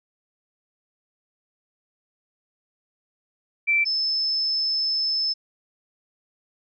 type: tone pair in turn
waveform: sine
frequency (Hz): 2337 / 5246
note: D7 / E8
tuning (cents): -9 / -9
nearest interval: octave + major second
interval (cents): 1400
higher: second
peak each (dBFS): -17 / -21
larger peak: first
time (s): 3.67-3.85 / 3.85-5.34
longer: second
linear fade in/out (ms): 20
effects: none